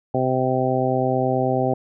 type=harmonic tone; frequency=129.3 Hz; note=C3; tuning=20 cents flat; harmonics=1 / 2 / 3 / 4 / 5 / 6; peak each=-25 / -25 / -25 / -25 / -25 / -25 dBFS; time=0.14-1.74 s; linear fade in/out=5 ms; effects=none